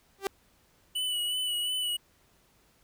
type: tone with exponential growth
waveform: sawtooth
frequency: 392 Hz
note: G4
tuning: in tune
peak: -20 dBFS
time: 0.18-0.27 s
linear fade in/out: 2 ms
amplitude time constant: 18 ms
type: tone with vibrato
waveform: square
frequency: 2960 Hz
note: F#7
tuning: in tune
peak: -29 dBFS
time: 0.95-1.97 s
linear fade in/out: 10 ms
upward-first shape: sine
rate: 2.8 Hz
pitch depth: 32 cents each way
effects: pink hiss -65 dBFS RMS until 2.83 s